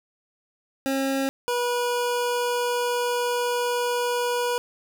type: tone pair in turn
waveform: 25% pulse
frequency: 270.2 / 485.8 Hz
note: C#4 / B4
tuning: -44 / -29 cents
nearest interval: minor seventh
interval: 1015 cents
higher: second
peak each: -19 dBFS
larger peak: neither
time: 0.86-1.29 / 1.48-4.58 s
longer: second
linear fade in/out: 0 ms
effects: none